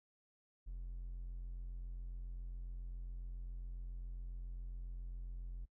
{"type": "tone", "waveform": "triangle", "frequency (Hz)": 43.65, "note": "F1", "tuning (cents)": 0, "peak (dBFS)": -40, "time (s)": [0.66, 5.66], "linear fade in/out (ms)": 20, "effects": ["noise-tail reverb RT60 0.1 s tail -24 dB re dry", "tanh soft clip ceiling -36 dBFS"]}